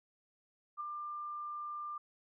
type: tone with ADSR envelope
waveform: sine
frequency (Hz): 1193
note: D6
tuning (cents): +27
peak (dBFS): -35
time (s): 0.77-1.98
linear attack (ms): 36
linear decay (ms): 6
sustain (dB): -4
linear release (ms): 5
effects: none